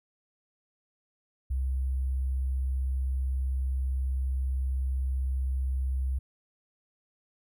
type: tone with sample-and-hold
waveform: sine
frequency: 65.41 Hz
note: C2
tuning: in tune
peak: -26 dBFS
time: 1.5-6.19 s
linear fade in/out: 10 ms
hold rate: 11025 Hz
effects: none